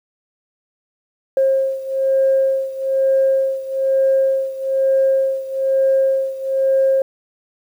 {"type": "beating tone pair", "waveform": "sine", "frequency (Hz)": [535, 536.1], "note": ["C5", "C5"], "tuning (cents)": [38, 42], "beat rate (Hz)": 1.1, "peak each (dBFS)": [-15, -18], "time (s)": [1.37, 7.02], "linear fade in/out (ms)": 2, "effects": ["tanh soft clip ceiling -7 dBFS", "8-bit"]}